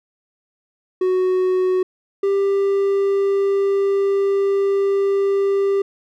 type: tone pair in turn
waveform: triangle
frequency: 370 / 395.4 Hz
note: F#4 / G4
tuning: 0 / +15 cents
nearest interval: minor second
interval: 115 cents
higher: second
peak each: -13 dBFS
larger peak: neither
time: 1.01-1.83 / 2.23-5.82 s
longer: second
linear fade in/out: 5 ms
effects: none